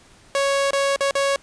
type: tone with dropouts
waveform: sawtooth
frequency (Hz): 554.4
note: C#5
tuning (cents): 0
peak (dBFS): -14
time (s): 0.35-1.36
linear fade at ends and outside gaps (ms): 1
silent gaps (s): 0.707-0.732 / 0.961-1.007 / 1.11-1.153
effects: pink hiss -51 dBFS RMS until 1.42 s + resampled to 22050 Hz